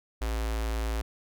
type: tone with notch filter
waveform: square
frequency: 55.5 Hz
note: A1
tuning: 16 cents sharp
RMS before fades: -30 dBFS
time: 0.21-1.02 s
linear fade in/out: 10 ms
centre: 130 Hz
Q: 0.51
effects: none